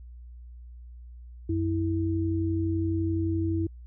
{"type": "tone pair together", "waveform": "sine", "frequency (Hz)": [91.76, 327], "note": ["F#2", "E4"], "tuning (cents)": [-14, -14], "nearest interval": "octave + minor seventh", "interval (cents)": 2200, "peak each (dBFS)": -27, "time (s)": [1.49, 3.67], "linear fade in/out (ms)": 5, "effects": ["added 60 Hz sine -42 dBFS peak until 3.86 s"]}